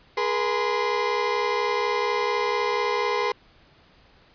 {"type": "tone cluster", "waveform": "30% pulse", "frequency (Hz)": [415.9, 480.1, 1032], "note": ["G#4", "B4", "C6"], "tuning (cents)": [2, -49, -24], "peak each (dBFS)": -24, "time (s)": [0.17, 3.32], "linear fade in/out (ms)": 5, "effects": ["pink hiss -56 dBFS RMS until 4.34 s", "resampled to 11025 Hz"]}